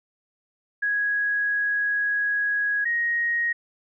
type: tone pair in turn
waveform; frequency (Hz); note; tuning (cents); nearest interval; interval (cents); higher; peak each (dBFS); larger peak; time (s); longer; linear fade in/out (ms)
sine; 1661.2 / 1877.6; G#6 / A#6; 0 / +12; major second; 212; second; -21; neither; 0.82-2.85 / 2.85-3.53; first; 10
effects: none